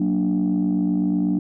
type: chord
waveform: sine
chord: Gb augmented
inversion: none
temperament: equal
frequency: 185 / 233.1 / 293.7 Hz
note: Gb3 / Bb3 / D4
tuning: 0 / 0 / 0 cents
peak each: -20 / -24 / -20 dBFS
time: 0-1.39 s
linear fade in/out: 5 ms
effects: tanh soft clip ceiling -13 dBFS